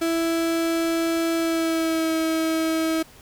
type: tone with pitch glide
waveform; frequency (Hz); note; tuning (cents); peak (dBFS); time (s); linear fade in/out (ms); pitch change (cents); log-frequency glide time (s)
35% pulse; 330.6 to 321.9; E4 to E4; +5 to -41; -19; 0.01-3.03; 10; -46; 1.35-2.14
effects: pink hiss -49 dBFS RMS until 3.21 s